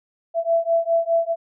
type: beating tone pair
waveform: sine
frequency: 665 / 669.9 Hz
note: E5 / E5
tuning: +15 / +28 cents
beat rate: 4.9 Hz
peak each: -20 / -20 dBFS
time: 0.34-1.36 s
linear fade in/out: 50 ms
effects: none